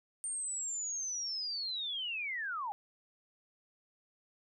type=linear sweep; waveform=sine; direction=down; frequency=8830 to 784 Hz; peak=-35 dBFS; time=0.24-2.72 s; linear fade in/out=0 ms; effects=none